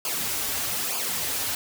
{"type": "noise with flanger", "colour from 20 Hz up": "white", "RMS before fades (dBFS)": -28, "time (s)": [0.05, 1.55], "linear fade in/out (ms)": 2, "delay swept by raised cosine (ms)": [0.51, 5.91], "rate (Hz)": 1.1, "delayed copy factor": -0.75, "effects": []}